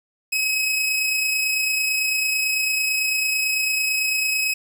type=tone with amplitude modulation; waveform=sawtooth; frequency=2553 Hz; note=D#7; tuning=44 cents sharp; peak=-15 dBFS; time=0.32-4.54 s; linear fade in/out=10 ms; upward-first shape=sine; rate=29 Hz; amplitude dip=30%; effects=8-bit